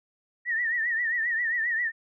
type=tone with vibrato; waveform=sine; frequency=1864.7 Hz; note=A#6; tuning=in tune; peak=-24 dBFS; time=0.45-1.92 s; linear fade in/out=50 ms; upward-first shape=triangle; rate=7.5 Hz; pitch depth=110 cents each way; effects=none